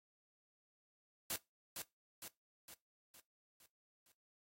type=noise with echo; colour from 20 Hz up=white; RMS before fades=-40 dBFS; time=1.3-1.36 s; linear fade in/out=2 ms; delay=460 ms; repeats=6; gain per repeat=-5 dB; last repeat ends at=4.12 s; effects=noise-tail reverb RT60 0.2 s tail -20 dB re dry + AAC 48 kbps